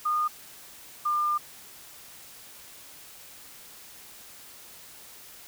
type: tone pair in turn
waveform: sine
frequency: 1222 / 1200.3 Hz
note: D#6 / D6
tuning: -32 / +37 cents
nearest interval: unison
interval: 31 cents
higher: first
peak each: -23 dBFS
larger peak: neither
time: 0.05-0.28 / 1.05-1.38 s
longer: second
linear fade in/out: 10 ms
effects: white hiss -48 dBFS RMS until 5.47 s